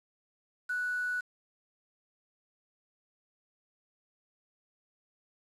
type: tone with quantisation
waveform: sine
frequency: 1478 Hz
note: F#6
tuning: 2 cents flat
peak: -30 dBFS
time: 0.69-1.21 s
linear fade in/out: 10 ms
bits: 8
effects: low-pass 9000 Hz 12 dB/octave